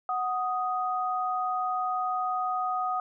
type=tone pair together; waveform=sine; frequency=740 / 1245.9 Hz; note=F#5 / D#6; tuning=0 / +2 cents; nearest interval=major sixth; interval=902 cents; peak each=-29 / -29 dBFS; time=0.09-3 s; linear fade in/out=2 ms; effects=none